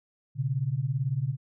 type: beating tone pair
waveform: sine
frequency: 122.5 / 140.5 Hz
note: B2 / C#3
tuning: -14 / +24 cents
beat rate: 18 Hz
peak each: -29 / -28 dBFS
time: 0.35-1.37 s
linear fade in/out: 50 ms
effects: none